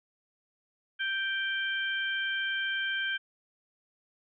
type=harmonic tone; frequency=784 Hz; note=G5; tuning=in tune; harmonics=2 / 3 / 4; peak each=-30 / -39 / -35 dBFS; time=0.99-3.18 s; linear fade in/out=20 ms; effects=none